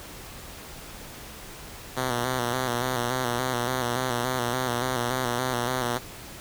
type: tone with vibrato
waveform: 5% pulse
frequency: 124.4 Hz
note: B2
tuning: 13 cents sharp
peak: -14 dBFS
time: 1.96-5.99 s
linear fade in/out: 20 ms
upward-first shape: square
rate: 3.5 Hz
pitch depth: 57 cents each way
effects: pink hiss -42 dBFS RMS until 6.4 s